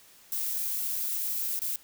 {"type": "noise with dropouts", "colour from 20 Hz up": "violet", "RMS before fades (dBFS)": -31, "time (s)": [0.32, 1.76], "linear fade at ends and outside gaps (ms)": 2, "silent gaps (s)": [1.592, 1.617], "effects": ["white hiss -56 dBFS RMS until 1.83 s"]}